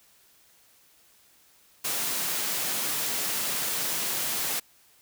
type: high-pass noise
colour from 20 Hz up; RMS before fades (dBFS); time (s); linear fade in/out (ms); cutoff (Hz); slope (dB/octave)
white; -29; 1.84-4.6; 10; 110; 96
effects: white hiss -60 dBFS RMS until 5.01 s